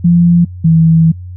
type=tone pair in turn; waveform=sine; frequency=172.3 / 162.63 Hz; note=F3 / E3; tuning=-23 / -23 cents; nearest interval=minor second; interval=100 cents; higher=first; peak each=-4 dBFS; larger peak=neither; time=0.04-0.45 / 0.64-1.12 s; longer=second; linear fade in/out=10 ms; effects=noise-tail reverb RT60 0.1 s tail -26 dB re dry + added 90 Hz sine -24 dBFS peak until 1.36 s